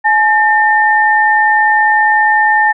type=tone pair together; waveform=sine; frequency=850.4 / 1805 Hz; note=G#5 / A6; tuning=+41 / +44 cents; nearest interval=octave + minor second; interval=1303 cents; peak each=-10 dBFS; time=0.04-2.73 s; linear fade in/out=20 ms; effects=none